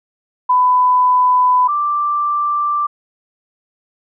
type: tone pair in turn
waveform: sine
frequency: 1000 / 1176.6 Hz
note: B5 / D6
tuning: +21 / +3 cents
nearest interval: minor third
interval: 282 cents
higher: second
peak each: -9 / -14 dBFS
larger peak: first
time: 0.49-1.68 / 1.68-2.87 s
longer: neither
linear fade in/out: 10 ms
effects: none